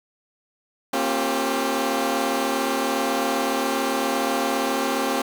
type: chord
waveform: 15% pulse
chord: G half-diminished seventh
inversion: first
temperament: equal with one note detuned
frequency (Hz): 233.1 / 270.5 / 349.2 / 392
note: Bb3 / Db4 / F4 / G4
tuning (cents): 0 / -42 / 0 / 0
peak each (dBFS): -22 / -18 / -24 / -21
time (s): 0.93-5.22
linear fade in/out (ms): 5
effects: 8-bit